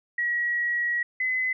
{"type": "tone pair in turn", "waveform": "sine", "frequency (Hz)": [1913, 2027], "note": ["A#6", "B6"], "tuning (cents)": [44, 45], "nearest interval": "minor second", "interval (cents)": 101, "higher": "second", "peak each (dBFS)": -23, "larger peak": "neither", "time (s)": [[0.18, 1.03], [1.2, 1.53]], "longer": "first", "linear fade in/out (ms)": 5, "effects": []}